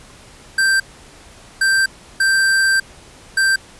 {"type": "tone bursts at uneven times", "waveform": "square", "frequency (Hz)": 1569, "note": "G6", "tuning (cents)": 1, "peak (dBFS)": -13, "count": 4, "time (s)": [[0.58, 0.8], [1.61, 1.86], [2.2, 2.8], [3.37, 3.56]], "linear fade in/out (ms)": 5, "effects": ["pink hiss -43 dBFS RMS until 3.79 s", "resampled to 24000 Hz"]}